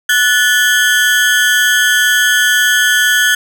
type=ring-modulated tone; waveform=35% pulse; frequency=1607 Hz; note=G6; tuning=43 cents sharp; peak=-4 dBFS; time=0.09-3.35 s; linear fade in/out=5 ms; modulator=129 Hz; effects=none